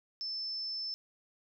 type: tone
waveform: sine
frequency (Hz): 5280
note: E8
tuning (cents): +2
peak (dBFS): -35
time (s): 0.21-0.94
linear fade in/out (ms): 0
effects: none